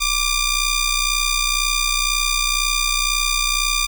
10% pulse ring-modulated tone, 1199 Hz, D6, 36 cents sharp, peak -6 dBFS, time 0-3.87 s, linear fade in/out 20 ms, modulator 1230 Hz, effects none

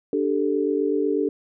sine chord, D suspended fourth, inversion none, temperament equal, 293.7 / 392 / 440 Hz, D4 / G4 / A4, 0 / 0 / 0 cents, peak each -24 dBFS, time 0.13-1.29 s, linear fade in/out 2 ms, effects none

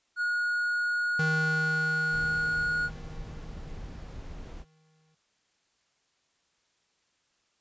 triangle tone, 1445 Hz, F#6, 41 cents flat, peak -24 dBFS, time 0.16-2.9 s, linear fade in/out 50 ms
square tone with exponential decay, 157.2 Hz, D#3, 18 cents sharp, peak -27 dBFS, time 1.19-5.15 s, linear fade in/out 5 ms, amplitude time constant 860 ms
brown noise, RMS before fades -41 dBFS, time 2.1-4.65 s, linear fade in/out 50 ms
effects white hiss -72 dBFS RMS until 7.6 s + resampled to 16000 Hz

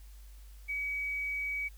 sine tone with quantisation, 2270 Hz, C#7, 41 cents sharp, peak -32 dBFS, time 0.68-1.69 s, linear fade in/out 20 ms, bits 10, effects added 50 Hz sine -48 dBFS peak until 1.77 s + white hiss -63 dBFS RMS until 1.77 s

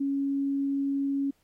sine tone, 277.2 Hz, C#4, in tune, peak -25 dBFS, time 0-1.31 s, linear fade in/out 10 ms, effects pink hiss -70 dBFS RMS until 1.43 s + AAC 48 kbps

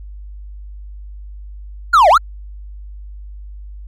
triangle linear two-way sweep, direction down then up, 1459 to 579 to 1459 Hz, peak -4 dBFS, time 1.93-2.18 s, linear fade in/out 10 ms, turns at 2.09 s, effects added 50 Hz sine -30 dBFS peak until 3.87 s

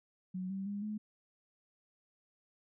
sine tone with pitch steps, 184.8 / 193.54 / 202.7 / 212.3 Hz, F#3 / G3 / G#3 / G#3, -2 / -22 / -42 / +38 cents, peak -36 dBFS, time 0.34-0.98 s, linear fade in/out 10 ms, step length 160 ms, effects none

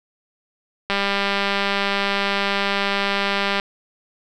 click train, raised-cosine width 0.3 ms, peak -5 dBFS, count 538, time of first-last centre 0.9-3.598 s, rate 199 Hz, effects none

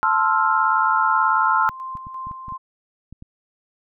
sine chord, F major seventh, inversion first, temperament equal, 880 / 1046.5 / 1318.5 / 1396.9 Hz, A5 / C6 / E6 / F6, 0 / 0 / 0 / 0 cents, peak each -21 dBFS, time 0.03-1.69 s, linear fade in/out 0 ms
sine tone with tremolo, 1046.5 Hz, C6, in tune, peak -28 dBFS, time 1.11-2.58 s, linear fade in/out 20 ms, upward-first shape square, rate 2.9 Hz, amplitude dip 45%
clicks, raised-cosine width 5 ms, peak -27 dBFS, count 9, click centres 1.694 / 1.953 / 2.069 / 2.27 / 2.312 / 2.483 / 2.523 / 3.126 / 3.224 s
effects none

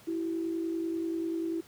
sine tone pair together, 330.4 / 380.7 Hz, E4 / F#4, +4 / +49 cents, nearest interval major second, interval 245 cents, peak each -30 / -39 dBFS, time 0.07-1.61 s, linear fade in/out 10 ms, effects pink hiss -56 dBFS RMS until 1.67 s + high-pass 80 Hz 12 dB/octave

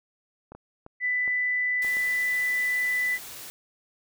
clicks, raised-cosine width 1 ms, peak -29 dBFS, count 6, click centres 0.52 / 0.55 / 0.864 / 1.278 / 1.848 / 1.969 s
sine tone, 1991 Hz, B6, 14 cents sharp, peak -23 dBFS, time 1-3.19 s, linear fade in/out 50 ms
white noise, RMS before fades -41 dBFS, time 1.82-3.5 s, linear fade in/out 0 ms
effects none

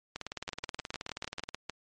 two click trains, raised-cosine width 0.2 ms, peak -19 / -18 dBFS, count 26 / 9, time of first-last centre 0.16-1.49 / 0.49-1.697 s, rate 18.8 / 6.63 Hz, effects MP3 48 kbps

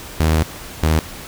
sawtooth tone pair in turn, 79.2 / 78.83 Hz, D#2 / D#2, +31 / +23 cents, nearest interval unison, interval 8 cents, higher first, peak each -9 dBFS, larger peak neither, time 0.2-0.43 / 0.83-0.99 s, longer first, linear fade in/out 0 ms, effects pink hiss -34 dBFS RMS until 1.27 s

